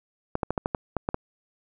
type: clicks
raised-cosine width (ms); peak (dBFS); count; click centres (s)
1; -11; 9; 0.354 / 0.432 / 0.506 / 0.578 / 0.659 / 0.748 / 0.967 / 1.089 / 1.144
effects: none